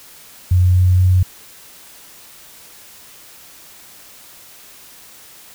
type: tone with pitch steps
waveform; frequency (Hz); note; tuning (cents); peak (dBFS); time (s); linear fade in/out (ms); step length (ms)
sine; 90.4 / 91.08 / 91.77; F#2 / F#2 / F#2; -40 / -27 / -14; -9; 0.51-1.23; 5; 240
effects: white hiss -42 dBFS RMS until 5.54 s